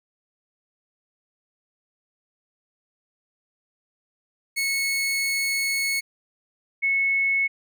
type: tone pair in turn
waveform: sawtooth / sine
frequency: 2197 / 2197 Hz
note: C#7 / C#7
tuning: -16 / -16 cents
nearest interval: unison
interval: 0 cents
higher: neither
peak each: -19 dBFS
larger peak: neither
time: 4.56-6.01 / 6.82-7.48 s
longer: first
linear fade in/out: 20 ms
effects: none